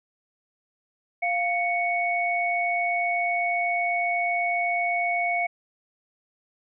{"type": "tone pair together", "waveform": "sine", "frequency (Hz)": [698.5, 2223], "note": ["F5", "C#7"], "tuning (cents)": [0, 4], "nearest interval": "octave + minor sixth", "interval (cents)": 2004, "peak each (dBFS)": -25, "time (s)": [1.22, 5.47], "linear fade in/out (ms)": 10, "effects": []}